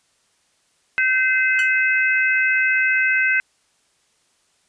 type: harmonic tone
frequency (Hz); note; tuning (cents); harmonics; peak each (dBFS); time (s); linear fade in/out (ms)
515; C5; -28; 3 / 4 / 5; -18 / -20 / -22; 0.98-3.4; 0
type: tone with exponential decay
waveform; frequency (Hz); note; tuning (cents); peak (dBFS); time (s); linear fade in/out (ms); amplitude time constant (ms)
30% pulse; 1490; F#6; +12; -18; 1.59-1.72; 1; 27
effects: white hiss -63 dBFS RMS until 4.68 s + resampled to 22050 Hz